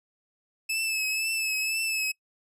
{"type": "tone with vibrato", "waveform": "sawtooth", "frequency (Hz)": 2608, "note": "E7", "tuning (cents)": -19, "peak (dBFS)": -23, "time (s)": [0.69, 2.12], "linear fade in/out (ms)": 10, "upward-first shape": "triangle", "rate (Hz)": 2, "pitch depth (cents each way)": 43, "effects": ["noise-tail reverb RT60 0.1 s tail -25 dB re dry", "resampled to 32000 Hz"]}